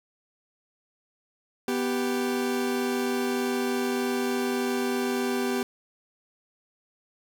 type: tone pair together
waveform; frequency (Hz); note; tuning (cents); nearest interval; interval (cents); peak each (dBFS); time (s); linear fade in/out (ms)
40% pulse; 246.9 / 392; B3 / G4; 0 / 0; minor sixth; 800; -27 / -27; 1.68-5.63; 2
effects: 9-bit